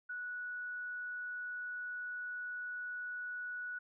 sine tone, 1471 Hz, F#6, 11 cents flat, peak -39 dBFS, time 0.09-3.79 s, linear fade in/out 10 ms, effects none

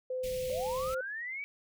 sine tone with pitch glide, 511 to 520.5 Hz, C5 to C5, -41 to -9 cents, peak -32 dBFS, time 0.1-1.01 s, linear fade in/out 5 ms, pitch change +32 cents, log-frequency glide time 0.71-0.85 s
pink band-stop noise, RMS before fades -44 dBFS, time 0.23-0.95 s, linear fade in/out 10 ms, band 210 to 2100 Hz, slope 48 dB/octave
sine linear sweep, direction up, 532 to 2308 Hz, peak -36 dBFS, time 0.5-1.44 s, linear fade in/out 0 ms
effects none

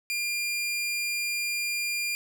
sawtooth tone, 2400 Hz, D7, 37 cents sharp, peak -24 dBFS, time 0.1-2.15 s, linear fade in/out 0 ms, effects none

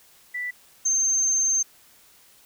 sine tone pair in turn, 1974 / 6311 Hz, B6 / G8, -1 / +11 cents, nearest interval octave + minor sixth, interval 2012 cents, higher second, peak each -27 / -19 dBFS, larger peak second, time 0.34-0.51 / 0.85-1.63 s, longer second, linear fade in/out 10 ms, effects white hiss -55 dBFS RMS until 2.45 s

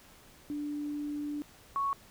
sine tone pair in turn, 293.7 / 1108.9 Hz, D4 / C#6, 0 / 0 cents, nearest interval octave + major seventh, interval 2300 cents, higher second, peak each -33 / -28 dBFS, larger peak second, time 0.5-1.42 / 1.76-1.93 s, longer first, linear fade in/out 0 ms, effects pink hiss -57 dBFS RMS until 2.1 s

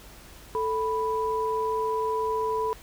sine tone pair together, 440 / 987.8 Hz, A4 / B5, 0 / 0 cents, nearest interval octave + major second, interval 1400 cents, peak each -27 dBFS, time 0.55-2.73 s, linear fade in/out 0 ms, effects added 50 Hz sine -50 dBFS peak until 2.82 s + pink hiss -49 dBFS RMS until 2.82 s

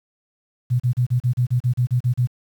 sine tone bursts, 123.47 Hz, B2, in tune, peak -15 dBFS, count 12, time 0.7-2.273 s, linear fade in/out 20 ms, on 99 ms, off 35 ms, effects 8-bit

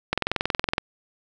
click train, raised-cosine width 0.3 ms, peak -6 dBFS, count 15, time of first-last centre 0.13-0.781 s, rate 21.5 Hz, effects none

